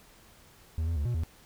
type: tone with pitch steps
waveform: triangle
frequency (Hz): 80.1 / 83.5 / 73 / 120.7 / 80.7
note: E2 / E2 / D2 / B2 / E2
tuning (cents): -49 / +23 / -10 / -39 / -36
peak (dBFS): -25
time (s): 0.78-1.235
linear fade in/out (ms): 0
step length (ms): 91
effects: pink hiss -57 dBFS RMS until 1.45 s